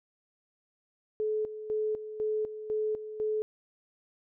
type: tone with tremolo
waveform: sine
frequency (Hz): 430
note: A4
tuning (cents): -40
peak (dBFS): -27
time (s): 1.2-3.42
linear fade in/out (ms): 0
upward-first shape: square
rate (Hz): 2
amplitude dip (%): 70
effects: none